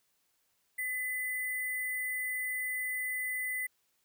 sine tone with sample-and-hold, 2012 Hz, B6, 32 cents sharp, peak -32 dBFS, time 0.78-3.67 s, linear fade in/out 10 ms, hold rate 11025 Hz, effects white hiss -75 dBFS RMS until 4.04 s

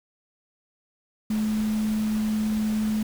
sine tone in noise, 215.4 Hz, A3, 37 cents flat, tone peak -22 dBFS, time 1.3-3.03 s, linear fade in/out 5 ms, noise pink, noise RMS -39 dBFS, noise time 1.3-3.03 s, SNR +14 dB, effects none

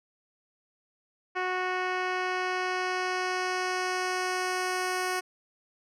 10% pulse tone with low-pass filter sweep, 367.6 Hz, F#4, 11 cents flat, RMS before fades -30 dBFS, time 1.35-5.21 s, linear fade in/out 20 ms, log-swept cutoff 2500 to 11000 Hz, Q 0.92, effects none

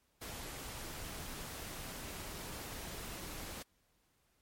pink noise, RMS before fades -45 dBFS, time 0.21-3.63 s, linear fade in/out 10 ms, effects pink hiss -75 dBFS RMS until 4.41 s + MP3 64 kbps

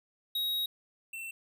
square tone pair in turn, 3800 / 2691 Hz, A#7 / E7, +33 / +35 cents, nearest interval tritone, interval 598 cents, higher first, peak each -30 / -39 dBFS, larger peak first, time 0.35-0.66 / 1.13-1.31 s, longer first, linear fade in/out 5 ms, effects none

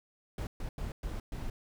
brown noise bursts at uneven times, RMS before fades -37 dBFS, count 5, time 0.38-0.47 / 0.6-0.69 / 0.78-0.92 / 1.03-1.2 / 1.32-1.5 s, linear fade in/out 2 ms, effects none

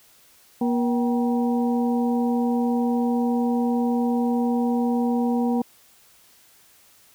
harmonic tone with a mistuned harmonic, 239.1 Hz, A#3, 44 cents sharp, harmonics 1 / 2 / 3 / 4, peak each -20 / -28 / -30 / -36 dBFS, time 0.61-5.62 s, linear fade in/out 5 ms, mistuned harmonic 3, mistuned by +120 cents, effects white hiss -55 dBFS RMS until 7.14 s

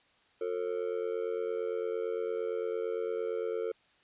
triangle tone with amplitude modulation, 449.4 Hz, A4, 37 cents sharp, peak -25 dBFS, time 0.41-3.72 s, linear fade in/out 5 ms, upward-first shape sine, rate 88.8 Hz, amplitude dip 95%, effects white hiss -66 dBFS RMS until 4.03 s + resampled to 8000 Hz

